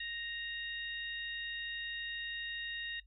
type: harmonic tone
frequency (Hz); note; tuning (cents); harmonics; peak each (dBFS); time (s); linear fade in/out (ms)
932.3; A#5; 0; 2 / 3 / 4; -42 / -44 / -43; 0-3; 5
effects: noise-tail reverb RT60 0.1 s tail -17 dB re dry + added 50 Hz sine -59 dBFS peak until 3.06 s